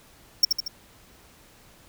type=tone with echo; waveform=square; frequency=5490 Hz; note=F8; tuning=31 cents flat; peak=-13 dBFS; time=0.43-0.45 s; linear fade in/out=5 ms; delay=77 ms; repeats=3; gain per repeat=-5 dB; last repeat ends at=0.681 s; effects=pink hiss -54 dBFS RMS until 1.88 s